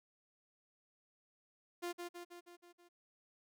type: tone with echo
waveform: sawtooth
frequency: 349.2 Hz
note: F4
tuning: in tune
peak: -35 dBFS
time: 1.82-1.93 s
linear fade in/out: 20 ms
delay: 160 ms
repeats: 6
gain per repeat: -4 dB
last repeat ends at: 2.89 s
effects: none